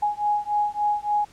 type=beating tone pair; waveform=sine; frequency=830.6 / 834.1 Hz; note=G#5 / G#5; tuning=0 / +7 cents; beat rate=3.5 Hz; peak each=-24 dBFS; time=0.02-1.25 s; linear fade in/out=10 ms; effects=pink hiss -53 dBFS RMS until 1.32 s + low-pass 9000 Hz 12 dB/octave